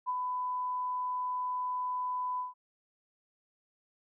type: tone with ADSR envelope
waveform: sine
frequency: 1000 Hz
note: B5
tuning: 21 cents sharp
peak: -28 dBFS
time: 0.06-2.54 s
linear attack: 31 ms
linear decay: 37 ms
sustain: -3 dB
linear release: 150 ms
effects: none